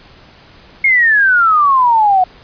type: exponential sweep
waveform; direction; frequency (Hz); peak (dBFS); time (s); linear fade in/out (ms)
sine; down; 2181 to 724; -7; 0.84-2.24; 5
effects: pink hiss -42 dBFS RMS until 2.43 s + resampled to 11025 Hz